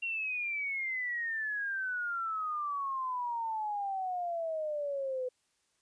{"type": "exponential sweep", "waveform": "sine", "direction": "down", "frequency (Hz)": [2762, 499.6], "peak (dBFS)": -32, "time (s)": [0.02, 5.29], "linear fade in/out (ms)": 10, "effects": ["white hiss -75 dBFS RMS until 5.81 s", "resampled to 22050 Hz"]}